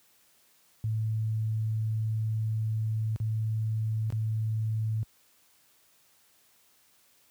sine tone with dropouts, 109.9 Hz, A2, 2 cents flat, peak -26 dBFS, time 0.84-5.03 s, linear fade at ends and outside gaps 0 ms, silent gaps 3.161-3.201 / 4.103-4.124 s, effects white hiss -64 dBFS RMS until 7.3 s + high-pass 60 Hz 12 dB/octave

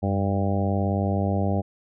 harmonic tone with a mistuned harmonic, 99 Hz, G2, 18 cents sharp, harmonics 1 / 2 / 3 / 4 / 5 / 6 / 7 / 8, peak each -24 / -26 / -32 / -34 / -34 / -32 / -33 / -34 dBFS, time 0.02-1.62 s, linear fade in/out 20 ms, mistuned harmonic 1, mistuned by -73 cents, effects none

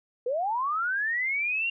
sine linear sweep, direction up, 464.9 to 2794 Hz, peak -25 dBFS, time 0.26-1.7 s, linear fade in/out 5 ms, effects none

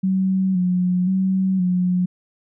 sine tone with vibrato, 185 Hz, F#3, in tune, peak -16 dBFS, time 0.03-2.06 s, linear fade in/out 10 ms, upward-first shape square, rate 0.96 Hz, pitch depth 41 cents each way, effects none

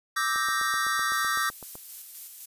square chord, E half-diminished seventh, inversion third, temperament equal with one note detuned, 1174.7 / 1301.1 / 1568 / 1864.7 Hz, D6 / E6 / G6 / Bb6, 0 / -23 / 0 / 0 cents, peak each -31 dBFS, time 0.16-1.5 s, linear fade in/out 10 ms
click train, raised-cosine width 1 ms, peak -29 dBFS, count 12, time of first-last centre 0.36-1.754 s, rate 7.89 Hz
violet noise with tremolo, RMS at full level -38 dBFS, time 1.12-2.46 s, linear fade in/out 10 ms, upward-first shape square, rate 3.9 Hz, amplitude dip 30%
effects resampled to 32000 Hz

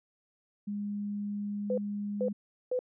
sine tone, 204.9 Hz, G#3, 23 cents flat, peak -32 dBFS, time 0.67-2.33 s, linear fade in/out 10 ms
sine tone bursts, 503 Hz, B4, 32 cents sharp, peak -27 dBFS, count 3, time 1.7-2.791 s, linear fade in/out 2 ms, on 77 ms, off 430 ms
effects none

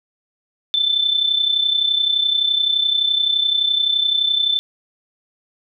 sine tone with amplitude modulation, 3531 Hz, A7, 5 cents sharp, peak -12 dBFS, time 0.74-4.59 s, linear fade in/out 0 ms, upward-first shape sine, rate 31.7 Hz, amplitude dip 65%, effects none

